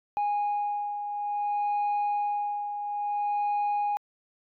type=beating tone pair; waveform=sine; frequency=824 / 824.58 Hz; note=G#5 / G#5; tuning=-14 / -13 cents; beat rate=0.58 Hz; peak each=-25 / -32 dBFS; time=0.17-3.97 s; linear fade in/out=0 ms; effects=tanh soft clip ceiling -23 dBFS